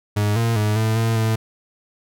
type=tone with pitch steps; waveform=40% pulse; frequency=104.1 / 115.3 / 105.9 / 110.5 / 113.4 / 111.1 Hz; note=G#2 / A#2 / G#2 / A2 / A#2 / A2; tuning=+5 / -19 / +34 / +8 / -47 / +17 cents; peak=-16 dBFS; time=0.16-1.36 s; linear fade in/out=10 ms; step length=200 ms; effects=none